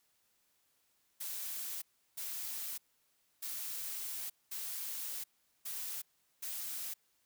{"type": "noise bursts at uneven times", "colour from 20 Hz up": "blue", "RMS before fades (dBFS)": -41, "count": 6, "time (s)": [[1.2, 1.82], [2.17, 2.78], [3.42, 4.3], [4.51, 5.24], [5.65, 6.02], [6.42, 6.94]], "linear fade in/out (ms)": 10, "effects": ["white hiss -75 dBFS RMS until 7.25 s"]}